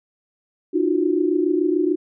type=tone cluster; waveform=sine; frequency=303.3 / 342.8 / 369.8 Hz; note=D#4 / F4 / F#4; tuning=-44 / -32 / -1 cents; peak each=-21 dBFS; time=0.73-1.96 s; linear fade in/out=20 ms; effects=none